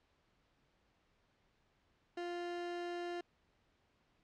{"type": "tone", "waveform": "30% pulse", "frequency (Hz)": 349.2, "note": "F4", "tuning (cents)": 0, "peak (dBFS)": -37, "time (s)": [2.17, 3.21], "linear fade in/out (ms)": 5, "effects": ["pink hiss -75 dBFS RMS until 4.23 s", "low-pass 4000 Hz 12 dB/octave"]}